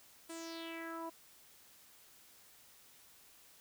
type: tone with low-pass filter sweep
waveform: sawtooth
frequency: 329.9 Hz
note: E4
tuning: 1 cent sharp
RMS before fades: -45 dBFS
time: 0.29-1.1 s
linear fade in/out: 10 ms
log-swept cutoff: 9400 to 860 Hz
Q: 4.2
effects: white hiss -62 dBFS RMS until 3.6 s